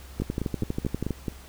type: two click trains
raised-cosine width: 3 ms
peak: -14 / -15 dBFS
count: 12 / 6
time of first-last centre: 0.22-1.107 / 0.2-1.282 s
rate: 12.4 / 4.62 Hz
effects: added 66 Hz sine -44 dBFS peak until 1.48 s + pink hiss -49 dBFS RMS until 1.48 s